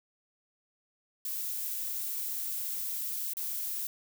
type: noise with dropouts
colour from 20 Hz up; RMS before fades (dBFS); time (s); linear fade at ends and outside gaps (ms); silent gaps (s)
violet; -35; 1.25-3.87; 2; 3.335-3.369
effects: none